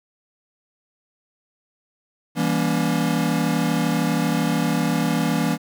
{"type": "chord", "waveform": "square", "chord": "E diminished seventh", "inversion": "none", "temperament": "just", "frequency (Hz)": [164.81, 197.78, 237.3, 284.8], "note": ["E3", "G3", "Bb3", "Db4"], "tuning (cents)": [0, 16, 31, 47], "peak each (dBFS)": [-24, -27, -25, -26], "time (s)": [2.35, 5.58], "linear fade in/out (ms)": 50, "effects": ["9-bit"]}